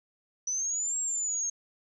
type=exponential two-way sweep; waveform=sine; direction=up then down; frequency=5920 to 7610 to 6430 Hz; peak=-28 dBFS; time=0.47-1.5 s; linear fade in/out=5 ms; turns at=0.99 s; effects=none